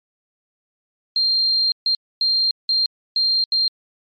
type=tone bursts at uneven times; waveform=sine; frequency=4186 Hz; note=C8; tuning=in tune; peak=-15 dBFS; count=6; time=1.16-1.72 / 1.86-1.95 / 2.21-2.51 / 2.69-2.86 / 3.16-3.44 / 3.52-3.68 s; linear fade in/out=2 ms; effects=MP3 48 kbps